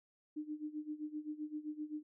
sine tone with tremolo, 303.1 Hz, D#4, 45 cents flat, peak -37 dBFS, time 0.36-2.03 s, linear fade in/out 10 ms, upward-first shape sine, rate 7.7 Hz, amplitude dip 85%, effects none

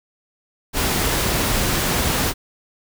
pink noise, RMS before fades -20 dBFS, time 0.73-2.34 s, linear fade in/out 50 ms, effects none

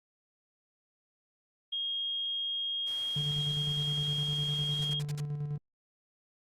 sine tone, 3252 Hz, G#7, 37 cents flat, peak -31 dBFS, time 1.72-5 s, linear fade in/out 10 ms
white noise, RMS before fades -47 dBFS, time 2.86-4.91 s, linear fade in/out 20 ms
triangle tone with tremolo, 146.83 Hz, D3, in tune, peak -29 dBFS, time 3.16-5.58 s, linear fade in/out 5 ms, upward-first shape square, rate 9.8 Hz, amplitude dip 40%
white noise bursts, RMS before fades -42 dBFS, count 5, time 4.82-5.202 s, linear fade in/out 0 ms, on 26 ms, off 63 ms
effects low-pass 8000 Hz 12 dB/octave + Opus 48 kbps

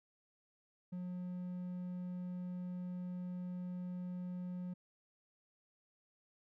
triangle tone, 180 Hz, F#3, 47 cents flat, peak -38 dBFS, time 0.92-4.74 s, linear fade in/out 10 ms, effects none

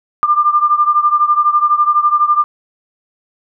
sine beating tone pair, 1193 / 1205 Hz, D6 / D6, +27 / +44 cents, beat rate 12 Hz, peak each -11 / -14 dBFS, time 0.23-2.44 s, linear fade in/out 0 ms, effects none

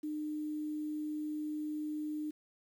sine tone with quantisation, 303.4 Hz, D#4, 44 cents flat, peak -35 dBFS, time 0.03-2.31 s, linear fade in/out 10 ms, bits 10, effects none

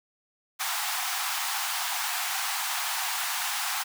pink high-pass noise, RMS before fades -30 dBFS, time 0.59-3.84 s, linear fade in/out 20 ms, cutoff 720 Hz, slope 96 dB/octave, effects none

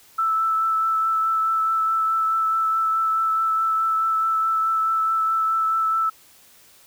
sine tone with vibrato, 1318.5 Hz, E6, in tune, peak -18 dBFS, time 0.18-6.1 s, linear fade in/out 10 ms, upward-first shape triangle, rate 4.7 Hz, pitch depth 14 cents each way, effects white hiss -52 dBFS RMS until 6.86 s

